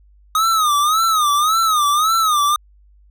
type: tone with vibrato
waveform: square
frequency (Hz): 1247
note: D#6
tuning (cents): +3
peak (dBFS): -14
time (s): 0.35-2.56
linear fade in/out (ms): 2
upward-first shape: sine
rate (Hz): 1.8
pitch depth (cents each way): 130
effects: added 50 Hz sine -47 dBFS peak until 3.1 s